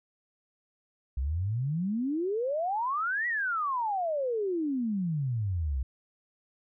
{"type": "exponential two-way sweep", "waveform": "sine", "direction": "up then down", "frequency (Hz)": [61.3, 1963, 61.3], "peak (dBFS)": -27, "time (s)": [1.17, 5.83], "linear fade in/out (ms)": 5, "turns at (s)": 3.27, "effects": []}